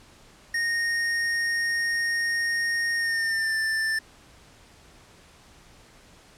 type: tone with pitch glide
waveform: square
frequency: 1854 to 1773.3 Hz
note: A#6 to A6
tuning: -10 to +13 cents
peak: -24 dBFS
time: 0.54-3.99 s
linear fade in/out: 5 ms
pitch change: -77 cents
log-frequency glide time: 2.96-3.56 s
effects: pink hiss -53 dBFS RMS until 6.37 s + low-pass 9000 Hz 12 dB/octave